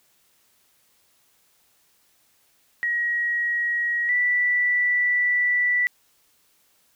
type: tone pair in turn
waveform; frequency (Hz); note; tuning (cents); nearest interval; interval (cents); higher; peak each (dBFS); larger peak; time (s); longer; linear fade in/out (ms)
sine; 1900 / 1965.9; A#6 / B6; +33 / -8; minor second; 59; second; -21 / -18; second; 2.83-4.09 / 4.09-5.87; second; 0
effects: white hiss -63 dBFS RMS until 6.95 s